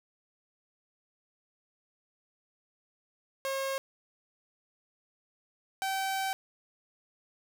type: tone pair in turn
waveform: sawtooth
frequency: 540 / 771.3 Hz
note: C#5 / G5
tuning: -45 / -28 cents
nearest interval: tritone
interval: 617 cents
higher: second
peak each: -27 / -26 dBFS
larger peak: second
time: 3.45-3.78 / 5.82-6.33 s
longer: second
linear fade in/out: 0 ms
effects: none